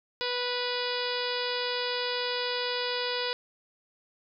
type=harmonic tone with a mistuned harmonic; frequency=492.1 Hz; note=B4; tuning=6 cents flat; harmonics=1 / 2 / 3 / 4 / 5 / 6 / 7 / 8 / 9 / 10; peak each=-33 / -37 / -38 / -40 / -40 / -39 / -38 / -38 / -40 / -38 dBFS; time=0.21-3.33 s; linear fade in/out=0 ms; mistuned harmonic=6; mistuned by=-19 cents; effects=none